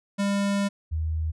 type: tone pair in turn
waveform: square / sine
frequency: 200 / 79.37 Hz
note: G3 / D#2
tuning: +35 / +35 cents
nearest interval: octave + major third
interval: 1600 cents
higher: first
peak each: -23 / -24 dBFS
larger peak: first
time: 0.18-0.69 / 0.91-1.32 s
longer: first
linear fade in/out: 20 ms
effects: resampled to 24000 Hz